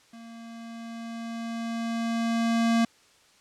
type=tone with level ramp; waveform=square; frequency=230 Hz; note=A#3; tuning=23 cents flat; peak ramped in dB=-44 to -20 dBFS; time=0.13-2.85 s; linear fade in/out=5 ms; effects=white hiss -59 dBFS RMS until 3.4 s + low-pass 7000 Hz 12 dB/octave